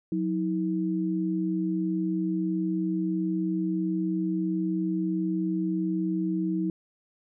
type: tone pair together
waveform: sine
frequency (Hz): 182.3 / 320.8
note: F#3 / E4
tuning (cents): -25 / -47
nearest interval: minor seventh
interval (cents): 978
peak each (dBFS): -28 / -27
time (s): 0.12-6.7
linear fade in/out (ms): 2
effects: none